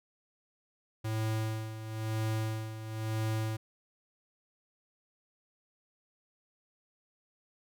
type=tone with tremolo; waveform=square; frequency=110 Hz; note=A2; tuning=in tune; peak=-30 dBFS; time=1.04-3.57 s; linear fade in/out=10 ms; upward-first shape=sine; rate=1 Hz; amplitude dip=70%; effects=none